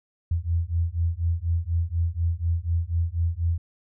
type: beating tone pair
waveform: sine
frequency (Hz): 82.41 / 86.51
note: E2 / F2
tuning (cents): 0 / -16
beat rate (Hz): 4.1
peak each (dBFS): -25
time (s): 0.31-3.58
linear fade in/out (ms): 5
effects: none